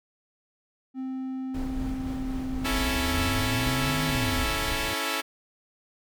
triangle tone with pitch glide, 261.6 to 256.4 Hz, C4 to C4, 0 to -35 cents, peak -28 dBFS, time 0.94-4.47 s, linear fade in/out 50 ms, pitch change -35 cents, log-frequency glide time 2.01-4.31 s
brown noise with tremolo, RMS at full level -33 dBFS, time 1.54-4.94 s, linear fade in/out 5 ms, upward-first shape sine, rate 3.9 Hz, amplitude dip 25%
5% pulse chord, A major, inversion first, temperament equal, 277.2 / 329.6 / 440 Hz, C#4 / E4 / A4, 0 / 0 / 0 cents, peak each -20 dBFS, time 2.64-5.22 s, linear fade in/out 20 ms
sine linear two-way sweep, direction up then down, 42.62 to 156.8 to 42.62 Hz, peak -29 dBFS, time 2.67-4.52 s, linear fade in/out 20 ms, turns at 4.06 s
effects none

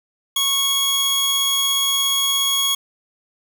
sawtooth tone pair together, 1100 / 3317 Hz, C#6 / G#7, -14 / -3 cents, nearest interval octave + perfect fifth, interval 1911 cents, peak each -24 / -14 dBFS, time 0.36-2.75 s, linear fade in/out 5 ms, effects none

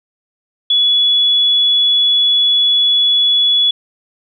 sine tone, 3400 Hz, G#7, 40 cents sharp, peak -9 dBFS, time 0.7-3.71 s, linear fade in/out 5 ms, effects none

